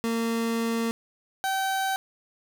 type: tone pair in turn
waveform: 30% pulse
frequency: 229.1 / 770.6 Hz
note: A#3 / G5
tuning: -30 / -30 cents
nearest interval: octave + major sixth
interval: 2100 cents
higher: second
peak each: -22 dBFS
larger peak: neither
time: 0.04-0.91 / 1.44-1.96 s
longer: first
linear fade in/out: 0 ms
effects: none